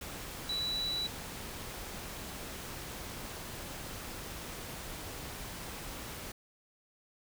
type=tone in noise; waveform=sine; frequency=3941 Hz; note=B7; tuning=4 cents flat; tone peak=-32 dBFS; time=0.49-1.07 s; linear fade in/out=5 ms; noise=pink; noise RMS=-43 dBFS; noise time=0.01-6.32 s; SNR=+8 dB; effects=none